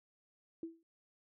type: tone with exponential decay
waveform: sine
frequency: 329.6 Hz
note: E4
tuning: in tune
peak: -36 dBFS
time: 0.63-0.83 s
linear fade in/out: 2 ms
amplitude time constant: 42 ms
effects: noise-tail reverb RT60 0.2 s tail -22 dB re dry